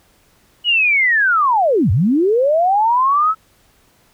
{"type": "linear two-way sweep", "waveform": "sine", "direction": "down then up", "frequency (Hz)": [2958, 81.6, 1321], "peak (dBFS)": -11, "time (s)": [0.64, 3.35], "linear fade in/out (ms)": 50, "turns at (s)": 1.91, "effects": ["pink hiss -55 dBFS RMS until 4.13 s"]}